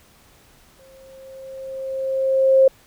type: tone with exponential growth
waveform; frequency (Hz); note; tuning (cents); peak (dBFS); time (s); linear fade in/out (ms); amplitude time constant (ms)
sine; 532; C5; +29; -8; 0.79-2.68; 5; 410
effects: pink hiss -53 dBFS RMS until 2.86 s